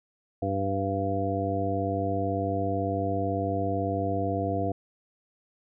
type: harmonic tone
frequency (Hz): 98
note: G2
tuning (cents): 0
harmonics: 1 / 2 / 3 / 4 / 5 / 7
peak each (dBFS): -31 / -36 / -32 / -36 / -33 / -30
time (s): 0.42-4.72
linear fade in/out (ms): 5
effects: none